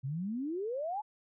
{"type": "exponential sweep", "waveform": "sine", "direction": "up", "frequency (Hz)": [126.1, 880], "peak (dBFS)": -33, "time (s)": [0.03, 1.02], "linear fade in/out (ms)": 20, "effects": []}